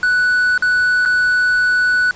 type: tone with dropouts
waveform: triangle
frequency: 1483 Hz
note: F#6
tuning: 4 cents sharp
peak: -10 dBFS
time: 0.03-2.11 s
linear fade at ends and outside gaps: 1 ms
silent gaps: 0.578-0.623 / 1.052-1.058 s
effects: pink hiss -40 dBFS RMS until 2.15 s + resampled to 16000 Hz